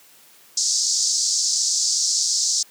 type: band-pass noise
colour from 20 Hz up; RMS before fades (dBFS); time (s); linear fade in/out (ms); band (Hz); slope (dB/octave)
pink; -21; 0.57-2.63; 5; 4700 to 7500; 48
effects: white hiss -51 dBFS RMS until 2.7 s + high-pass 150 Hz 12 dB/octave